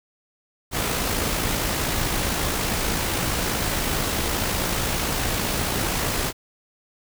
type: noise with amplitude modulation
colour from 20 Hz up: pink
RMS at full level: -23 dBFS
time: 0.71-6.33 s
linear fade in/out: 50 ms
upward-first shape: sine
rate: 55.3 Hz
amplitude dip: 30%
effects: none